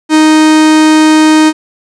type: tone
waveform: 45% pulse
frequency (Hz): 311.1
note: D#4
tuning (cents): 0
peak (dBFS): -3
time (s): 0.09-1.53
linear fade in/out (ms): 50
effects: resampled to 22050 Hz + 7-bit